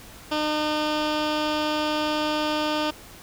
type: tone with low-pass filter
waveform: 15% pulse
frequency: 303.9 Hz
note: D#4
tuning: 41 cents flat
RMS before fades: -25 dBFS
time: 0.31-2.91 s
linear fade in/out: 10 ms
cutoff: 4200 Hz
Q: 2.1
effects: pink hiss -45 dBFS RMS until 3.22 s